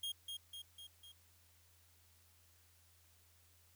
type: tone with echo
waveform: 45% pulse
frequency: 3247 Hz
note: G#7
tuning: 40 cents flat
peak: -39 dBFS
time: 0.03-0.12 s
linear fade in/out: 5 ms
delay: 250 ms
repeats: 4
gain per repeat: -4 dB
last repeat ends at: 1.12 s
effects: added 85 Hz sine -70 dBFS peak until 3.75 s + white hiss -70 dBFS RMS until 3.75 s

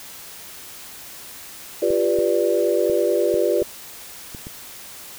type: chord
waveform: sine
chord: G dominant seventh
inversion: third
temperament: equal with one note detuned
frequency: 349.2 / 398.6 / 493.9 / 587.3 Hz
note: F4 / G4 / B4 / D5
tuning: 0 / +29 / 0 / 0 cents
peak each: -22 dBFS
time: 1.82-3.63 s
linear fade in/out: 5 ms
type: clicks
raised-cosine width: 3 ms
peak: -22 dBFS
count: 7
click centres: 1.905 / 2.188 / 2.898 / 3.342 / 3.62 / 4.348 / 4.469 s
effects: white hiss -39 dBFS RMS until 5.18 s

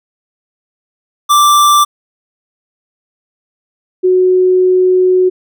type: tone pair in turn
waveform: square / sine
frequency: 1174.7 / 368.3 Hz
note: D6 / F#4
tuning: 0 / -8 cents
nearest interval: octave + minor sixth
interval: 2008 cents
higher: first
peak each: -6 dBFS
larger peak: neither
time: 1.29-1.85 / 4.03-5.3 s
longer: second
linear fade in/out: 20 ms
effects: none

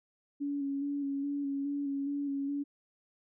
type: tone with vibrato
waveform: sine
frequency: 281.3 Hz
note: C#4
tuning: 26 cents sharp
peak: -31 dBFS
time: 0.4-2.64 s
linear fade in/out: 20 ms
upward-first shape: square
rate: 2.4 Hz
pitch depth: 22 cents each way
effects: none

